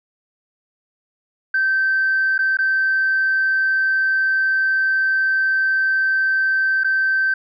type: tone with dropouts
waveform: sine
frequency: 1552 Hz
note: G6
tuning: 18 cents flat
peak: -14 dBFS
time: 1.54-7.34 s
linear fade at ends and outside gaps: 5 ms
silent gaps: 2.38-2.389 / 2.571-2.587 / 6.836-6.844 s
effects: tanh soft clip ceiling -11 dBFS